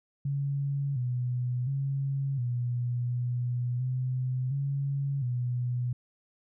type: tone with pitch steps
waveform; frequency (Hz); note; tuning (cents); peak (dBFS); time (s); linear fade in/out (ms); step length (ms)
sine; 140.1 / 124 / 137.4 / 121.9 / 122.7 / 127.8 / 139.2 / 123.2; C#3 / B2 / C#3 / B2 / B2 / C3 / C#3 / B2; +19 / +7 / -15 / -22 / -11 / -40 / +8 / -4; -27; 0.25-5.93; 5; 710
effects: none